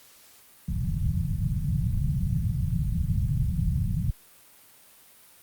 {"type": "low-pass noise", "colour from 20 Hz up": "white", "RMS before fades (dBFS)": -26, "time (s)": [0.68, 4.11], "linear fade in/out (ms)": 5, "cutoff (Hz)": 170, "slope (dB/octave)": 48, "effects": ["white hiss -54 dBFS RMS until 5.42 s", "Opus 48 kbps"]}